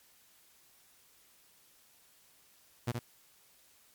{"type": "tone with echo", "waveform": "sawtooth", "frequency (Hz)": 120, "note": "B2", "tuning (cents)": -49, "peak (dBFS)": -26, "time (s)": [2.87, 2.92], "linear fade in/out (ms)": 10, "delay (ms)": 72, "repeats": 1, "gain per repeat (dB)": -4, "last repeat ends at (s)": 2.992, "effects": ["white hiss -64 dBFS RMS until 3.94 s", "MP3 96 kbps"]}